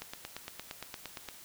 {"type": "click train", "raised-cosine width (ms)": 0.2, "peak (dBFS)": -22, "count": 12, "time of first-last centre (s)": [0.02, 1.287], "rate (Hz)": 8.68, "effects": ["white hiss -52 dBFS RMS until 1.44 s"]}